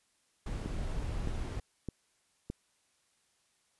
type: noise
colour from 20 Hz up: brown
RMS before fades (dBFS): -36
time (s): 0.46-1.6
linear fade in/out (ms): 5
type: click train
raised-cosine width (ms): 3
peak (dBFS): -24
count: 4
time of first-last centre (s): 0.66-2.5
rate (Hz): 1.63
effects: white hiss -73 dBFS RMS until 3.79 s + resampled to 24000 Hz